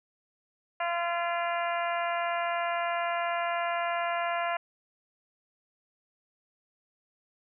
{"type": "harmonic tone with a mistuned harmonic", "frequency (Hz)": 343, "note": "F4", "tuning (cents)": -31, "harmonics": [2, 3, 4, 5, 6, 7, 8], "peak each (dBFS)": [-30, -34, -36, -38, -40, -41, -42], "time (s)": [0.8, 4.57], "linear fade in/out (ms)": 5, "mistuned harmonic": 8, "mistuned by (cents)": 31, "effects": []}